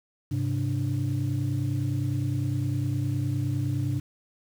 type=tone cluster; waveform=sine; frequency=102.4 / 132.2 / 294.3 Hz; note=G#2 / C3 / D4; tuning=-24 / +18 / +4 cents; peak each=-28 / -26 / -32 dBFS; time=0.31-4 s; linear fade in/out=10 ms; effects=tanh soft clip ceiling -18 dBFS + 8-bit